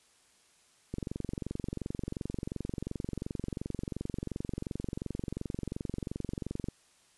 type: click train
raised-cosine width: 3 ms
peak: -22 dBFS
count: 132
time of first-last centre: 0.94-6.686 s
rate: 22.8 Hz
effects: white hiss -65 dBFS RMS until 7.17 s + resampled to 24000 Hz